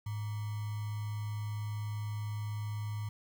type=tone with sample-and-hold; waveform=sine; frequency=105.6 Hz; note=G#2; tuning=29 cents sharp; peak=-34 dBFS; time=0.06-3.09 s; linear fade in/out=5 ms; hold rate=1050 Hz; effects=none